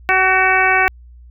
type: harmonic tone with a mistuned harmonic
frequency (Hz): 377.3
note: F#4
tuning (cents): +34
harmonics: 1 / 2 / 3 / 4 / 5 / 6 / 7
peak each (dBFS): -23 / -17 / -21 / -17 / -19 / -17 / -22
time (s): 0.09-0.88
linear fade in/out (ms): 0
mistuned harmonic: 5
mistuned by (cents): -38
effects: added 60 Hz sine -38 dBFS peak until 1.3 s